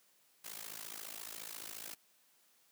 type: noise with amplitude modulation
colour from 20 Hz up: white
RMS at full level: -43 dBFS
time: 0.44-1.95 s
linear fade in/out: 10 ms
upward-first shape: sine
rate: 54.4 Hz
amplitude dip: 90%
effects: white hiss -70 dBFS RMS until 2.71 s + high-pass 150 Hz 12 dB/octave